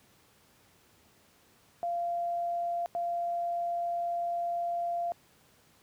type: tone bursts at uneven times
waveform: sine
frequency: 691 Hz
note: F5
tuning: 19 cents flat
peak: -29 dBFS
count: 2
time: 1.83-2.86 / 2.95-5.12 s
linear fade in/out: 0 ms
effects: pink hiss -63 dBFS RMS until 5.82 s + high-pass 80 Hz 12 dB/octave